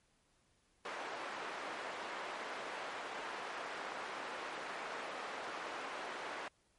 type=band-pass noise; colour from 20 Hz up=white; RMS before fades=-44 dBFS; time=0.85-6.48 s; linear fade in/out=2 ms; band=400 to 1500 Hz; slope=12 dB/octave; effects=pink hiss -74 dBFS RMS until 6.78 s + MP3 48 kbps